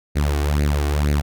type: tone with flanger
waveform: sawtooth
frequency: 73.1 Hz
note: D2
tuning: 7 cents flat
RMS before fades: -19 dBFS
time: 0.15-1.22 s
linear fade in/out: 20 ms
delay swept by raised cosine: 0.45 to 2.75 ms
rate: 2.1 Hz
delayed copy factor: +0.75
effects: none